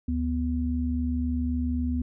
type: tone pair together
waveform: sine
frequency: 74.34 / 246.9 Hz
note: D2 / B3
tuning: +22 / 0 cents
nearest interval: octave + major sixth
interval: 2078 cents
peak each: -27 dBFS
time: 0.08-2.02 s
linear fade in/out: 5 ms
effects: none